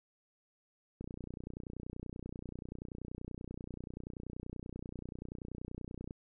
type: click train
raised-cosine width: 3 ms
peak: -30 dBFS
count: 156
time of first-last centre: 1.01-6.109 s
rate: 30.4 Hz
effects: none